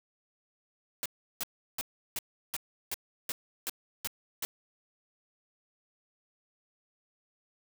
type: noise bursts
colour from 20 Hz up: white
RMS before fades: -34 dBFS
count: 10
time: 1.03-4.45 s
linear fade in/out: 0 ms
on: 27 ms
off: 350 ms
effects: none